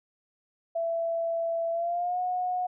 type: tone with pitch glide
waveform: sine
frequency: 667 to 727.4 Hz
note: E5 to F#5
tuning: +20 to -30 cents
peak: -26 dBFS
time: 0.75-2.67 s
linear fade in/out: 10 ms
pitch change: +150 cents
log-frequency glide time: 1.71-2.2 s
effects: none